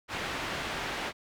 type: low-pass noise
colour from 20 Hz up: white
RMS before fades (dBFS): -35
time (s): 0.08-1.13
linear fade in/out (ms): 50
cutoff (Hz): 2400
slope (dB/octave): 12
effects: none